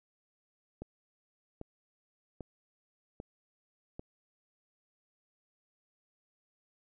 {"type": "click train", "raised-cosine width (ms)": 2, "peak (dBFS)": -28, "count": 5, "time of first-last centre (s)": [0.82, 3.995], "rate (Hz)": 1.26, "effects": []}